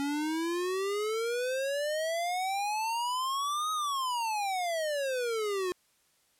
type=exponential two-way sweep; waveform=square; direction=up then down; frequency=277.9 to 1270 to 355.7 Hz; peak=-30 dBFS; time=0-5.72 s; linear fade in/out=0 ms; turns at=3.72 s; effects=white hiss -69 dBFS RMS until 6.39 s + low-pass 12000 Hz 12 dB/octave